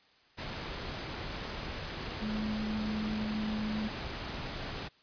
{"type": "tone in noise", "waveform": "sine", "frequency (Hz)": 214.6, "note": "A3", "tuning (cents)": -43, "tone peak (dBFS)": -32, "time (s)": [2.21, 3.89], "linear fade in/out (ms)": 20, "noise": "pink", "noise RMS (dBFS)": -39, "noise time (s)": [0.37, 4.89], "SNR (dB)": 4, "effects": ["white hiss -64 dBFS RMS until 5.02 s", "resampled to 11025 Hz"]}